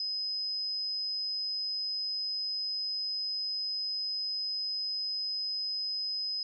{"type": "tone", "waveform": "sine", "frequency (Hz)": 5050, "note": "D#8", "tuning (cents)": 25, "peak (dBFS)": -31, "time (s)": [0, 6.43], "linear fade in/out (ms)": 2, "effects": []}